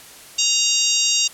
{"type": "harmonic tone with a mistuned harmonic", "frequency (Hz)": 932.3, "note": "A#5", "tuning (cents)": 0, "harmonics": [3, 4, 5, 6, 7, 8], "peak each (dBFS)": [-23, -23, -23, -23, -23, -23], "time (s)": [0.38, 1.28], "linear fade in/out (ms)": 10, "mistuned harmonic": 6, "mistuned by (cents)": 32, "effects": ["white hiss -42 dBFS RMS until 1.33 s", "low-pass 12000 Hz 12 dB/octave"]}